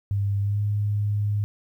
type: tone with pitch glide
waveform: sine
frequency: 100.3 to 103.48 Hz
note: G2 to G#2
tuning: +40 to -6 cents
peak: -21 dBFS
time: 0.11-1.44 s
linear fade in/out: 0 ms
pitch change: +54 cents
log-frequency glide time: 0.41-0.6 s
effects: 10-bit